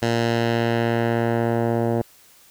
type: tone with low-pass filter sweep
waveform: 10% pulse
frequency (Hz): 116.54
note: A#2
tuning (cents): 0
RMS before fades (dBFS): -21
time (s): 0.02-2.02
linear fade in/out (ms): 5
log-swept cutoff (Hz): 6300 to 720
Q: 0.85
effects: white hiss -52 dBFS RMS until 2.5 s